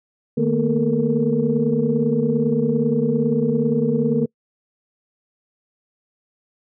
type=tone cluster; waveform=sine; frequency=151.2 / 222.2 / 239.8 / 438.7 / 468.8 Hz; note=D#3 / A3 / A#3 / A4 / A#4; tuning=-49 / +17 / +49 / -5 / +10 cents; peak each=-23 / -22 / -21 / -24 / -22 dBFS; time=0.37-4.26 s; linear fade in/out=10 ms; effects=noise-tail reverb RT60 0.1 s tail -26 dB re dry + tanh soft clip ceiling -5 dBFS